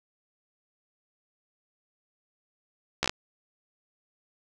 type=slowing click train; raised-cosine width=0.2 ms; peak=-7 dBFS; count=5; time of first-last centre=3.03-3.095 s; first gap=14 ms; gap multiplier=1.1; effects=none